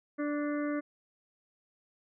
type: harmonic tone with a mistuned harmonic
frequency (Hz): 293.7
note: D4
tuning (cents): 0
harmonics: 1 / 2 / 4 / 5 / 6 / 7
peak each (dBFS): -31 / -37 / -43 / -45 / -47 / -48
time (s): 0.18-0.81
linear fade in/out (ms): 20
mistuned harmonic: 4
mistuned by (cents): -16
effects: none